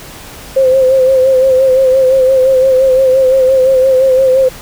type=tone with vibrato; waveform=sine; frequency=523.3 Hz; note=C5; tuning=in tune; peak=-5 dBFS; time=0.56-4.49 s; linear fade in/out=10 ms; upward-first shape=sine; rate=5.8 Hz; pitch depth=42 cents each way; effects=pink hiss -31 dBFS RMS until 4.61 s